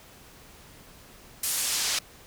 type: noise with band-pass filter sweep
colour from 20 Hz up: pink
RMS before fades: -28 dBFS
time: 1.43-1.99 s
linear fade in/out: 5 ms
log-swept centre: 11000 to 4800 Hz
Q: 0.88
effects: pink hiss -51 dBFS RMS until 2.26 s